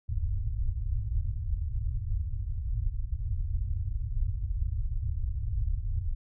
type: low-pass noise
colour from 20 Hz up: pink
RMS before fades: -30 dBFS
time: 0.08-6.15 s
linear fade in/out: 20 ms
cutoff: 110 Hz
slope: 48 dB/octave
effects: none